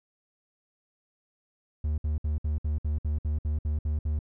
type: tone bursts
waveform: triangle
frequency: 75.4 Hz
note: D2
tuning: 46 cents sharp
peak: -23 dBFS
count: 12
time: 1.84-4.191 s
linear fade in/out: 5 ms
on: 140 ms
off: 61 ms
effects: none